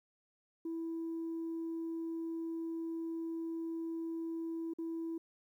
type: tone with dropouts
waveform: sine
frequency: 329.3 Hz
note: E4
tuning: 2 cents flat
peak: -35 dBFS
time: 0.65-5.18 s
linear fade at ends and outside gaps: 5 ms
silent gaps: 4.736-4.785 s
effects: tanh soft clip ceiling -34 dBFS + 12-bit